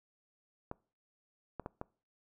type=clicks; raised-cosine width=1 ms; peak=-25 dBFS; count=4; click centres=0.714 / 1.597 / 1.661 / 1.814 s; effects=noise-tail reverb RT60 0.4 s tail -24 dB re dry